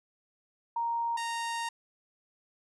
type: tone pair in turn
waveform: sine / sawtooth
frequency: 932.3 / 927.8 Hz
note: A#5 / A#5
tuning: 0 / -8 cents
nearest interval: unison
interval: 8 cents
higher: first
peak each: -28 dBFS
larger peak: neither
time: 0.76-1.17 / 1.17-1.69 s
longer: second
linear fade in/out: 5 ms
effects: resampled to 24000 Hz